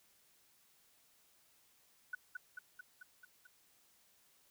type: tone with echo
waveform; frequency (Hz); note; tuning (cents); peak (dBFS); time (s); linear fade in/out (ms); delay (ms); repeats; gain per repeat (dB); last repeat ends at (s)
sine; 1485; F#6; +6; -37; 2.13-2.15; 5; 220; 6; -3; 3.47
effects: white hiss -70 dBFS RMS until 4.5 s